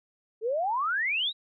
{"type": "exponential sweep", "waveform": "sine", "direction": "up", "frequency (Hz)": [420.9, 3951], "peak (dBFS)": -25, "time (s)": [0.41, 1.33], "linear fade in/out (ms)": 50, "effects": []}